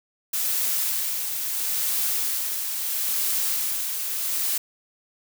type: noise with tremolo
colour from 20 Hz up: blue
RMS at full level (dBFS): -24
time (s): 0.33-4.58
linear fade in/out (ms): 5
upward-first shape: sine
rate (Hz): 0.75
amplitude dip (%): 40
effects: none